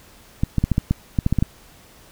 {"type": "clicks", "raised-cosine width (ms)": 5, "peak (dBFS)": -5, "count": 11, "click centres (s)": [0.435, 0.583, 0.64, 0.717, 0.781, 0.91, 1.188, 1.264, 1.326, 1.387, 1.425], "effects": ["pink hiss -49 dBFS RMS until 2.11 s"]}